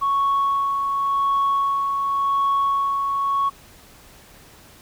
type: tone with tremolo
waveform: sine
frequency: 1108.7 Hz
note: C#6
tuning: in tune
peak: -15 dBFS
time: 0.01-3.5 s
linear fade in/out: 20 ms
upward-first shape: sine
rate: 0.9 Hz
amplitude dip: 40%
effects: tanh soft clip ceiling -14 dBFS + pink hiss -48 dBFS RMS until 4.81 s